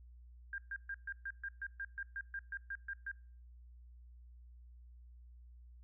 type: tone bursts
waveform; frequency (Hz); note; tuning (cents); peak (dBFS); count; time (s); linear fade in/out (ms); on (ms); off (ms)
sine; 1600; G6; +35; -39; 15; 0.53-3.115; 2; 51; 130
effects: noise-tail reverb RT60 0.5 s tail -24 dB re dry + added 60 Hz sine -54 dBFS peak until 5.83 s